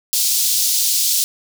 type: high-pass noise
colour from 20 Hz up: pink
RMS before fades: -17 dBFS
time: 0.13-1.24 s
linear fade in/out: 0 ms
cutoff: 4200 Hz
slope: 24 dB/octave
effects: none